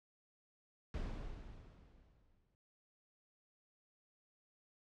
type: noise with exponential decay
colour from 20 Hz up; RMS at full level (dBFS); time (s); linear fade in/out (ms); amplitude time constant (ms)
brown; -39; 0.94-2.55; 1; 350
effects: low-pass 5000 Hz 12 dB/octave